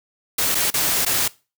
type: noise with dropouts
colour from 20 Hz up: white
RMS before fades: -20 dBFS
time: 0.38-1.28 s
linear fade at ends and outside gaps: 5 ms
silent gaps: 0.547-0.551 / 0.704-0.739 / 1.051-1.062 s
effects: noise-tail reverb RT60 0.3 s tail -21 dB re dry